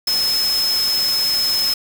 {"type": "tone in noise", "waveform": "sine", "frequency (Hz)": 5180, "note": "E8", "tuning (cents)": -31, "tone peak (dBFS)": -16, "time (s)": [0.07, 1.74], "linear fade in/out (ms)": 5, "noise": "white", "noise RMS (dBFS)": -26, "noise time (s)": [0.07, 1.74], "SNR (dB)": 7, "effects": []}